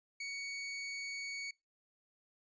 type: tone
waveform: sawtooth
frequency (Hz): 2235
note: C#7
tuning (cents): +14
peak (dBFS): -36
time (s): 0.2-1.51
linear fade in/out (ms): 5
effects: noise-tail reverb RT60 0.2 s tail -22 dB re dry + resampled to 16000 Hz